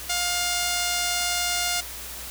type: tone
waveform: 5% pulse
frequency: 707 Hz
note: F5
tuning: 21 cents sharp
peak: -12 dBFS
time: 0.09-1.81 s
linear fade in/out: 10 ms
effects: added 60 Hz sine -44 dBFS peak until 2.3 s + white hiss -37 dBFS RMS until 2.3 s